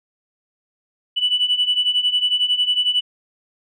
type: beating tone pair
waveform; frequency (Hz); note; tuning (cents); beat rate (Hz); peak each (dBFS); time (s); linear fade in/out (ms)
sine; 2960 / 2971; F#7 / F#7; 0 / +6; 11; -20 / -17; 1.16-3.01; 20
effects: tanh soft clip ceiling -9 dBFS